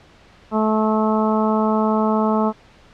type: harmonic tone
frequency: 217 Hz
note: A3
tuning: 24 cents flat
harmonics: 1 / 2 / 3 / 4 / 5 / 6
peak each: -18 / -23 / -24 / -24 / -26 / -28 dBFS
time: 0.51-2.53 s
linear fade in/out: 50 ms
effects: pink hiss -49 dBFS RMS until 2.93 s + low-pass 4000 Hz 12 dB/octave